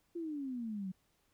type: exponential sweep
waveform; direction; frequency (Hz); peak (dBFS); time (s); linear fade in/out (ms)
sine; down; 349.2 to 181.8; -37; 0.15-0.92; 10
effects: pink hiss -75 dBFS RMS until 1.33 s